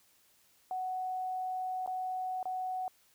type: tone with dropouts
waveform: sine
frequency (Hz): 743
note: F#5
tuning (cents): +7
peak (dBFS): -33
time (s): 0.71-2.88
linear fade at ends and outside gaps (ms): 1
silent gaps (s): 1.862-1.875 / 2.429-2.455
effects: white hiss -67 dBFS RMS until 3.14 s